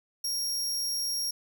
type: tone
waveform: sawtooth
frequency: 5588 Hz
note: F8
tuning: in tune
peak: -26 dBFS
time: 0.24-1.31 s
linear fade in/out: 5 ms
effects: none